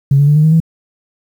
sine tone with pitch steps, 138.59 / 143.15 / 147.85 / 152.71 / 157.73 / 162.92 Hz, C#3 / D3 / D3 / D#3 / D#3 / E3, 0 / -44 / +12 / -32 / +24 / -20 cents, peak -5 dBFS, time 0.11-0.602 s, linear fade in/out 5 ms, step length 82 ms, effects tanh soft clip ceiling -1 dBFS + 7-bit

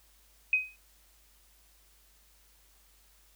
sine tone with exponential decay, 2517 Hz, D#7, 19 cents sharp, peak -19 dBFS, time 0.53-0.76 s, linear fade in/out 2 ms, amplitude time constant 48 ms, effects added 50 Hz sine -64 dBFS peak until 3.35 s + white hiss -64 dBFS RMS until 3.35 s

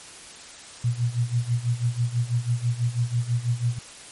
sine tone with tremolo, 120.1 Hz, B2, 48 cents flat, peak -18 dBFS, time 0.84-3.79 s, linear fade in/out 5 ms, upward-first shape sine, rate 6.1 Hz, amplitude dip 85%, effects white hiss -43 dBFS RMS until 4.11 s + MP3 48 kbps

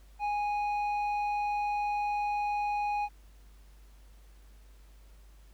square tone with low-pass filter, 827 Hz, G#5, 8 cents flat, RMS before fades -31 dBFS, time 0.19-3.09 s, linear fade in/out 50 ms, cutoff 1900 Hz, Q 1.4, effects added 50 Hz sine -52 dBFS peak until 5.53 s + pink hiss -65 dBFS RMS until 5.53 s

